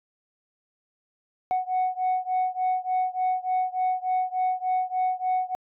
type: beating tone pair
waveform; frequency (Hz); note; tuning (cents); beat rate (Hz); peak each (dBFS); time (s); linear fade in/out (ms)
sine; 739 / 742.4; F#5 / F#5; -2 / +6; 3.4; -24 / -25; 1.51-5.55; 0
effects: tanh soft clip ceiling -19 dBFS